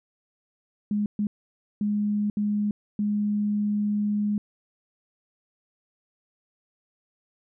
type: tone bursts at uneven times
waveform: sine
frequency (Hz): 207.7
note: G#3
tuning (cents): 0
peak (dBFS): -22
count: 5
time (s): 0.91-1.06 / 1.19-1.27 / 1.81-2.3 / 2.37-2.71 / 2.99-4.38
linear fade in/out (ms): 2
effects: none